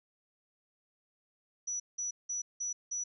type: tone bursts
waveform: sine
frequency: 5900 Hz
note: F#8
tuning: 6 cents flat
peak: -33 dBFS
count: 5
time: 1.67-3.04 s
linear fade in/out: 10 ms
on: 130 ms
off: 180 ms
effects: none